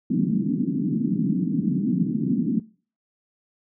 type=band-pass noise; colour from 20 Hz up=pink; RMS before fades=-23 dBFS; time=0.1-2.6 s; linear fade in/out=5 ms; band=160 to 290 Hz; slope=48 dB/octave; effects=noise-tail reverb RT60 0.4 s tail -22 dB re dry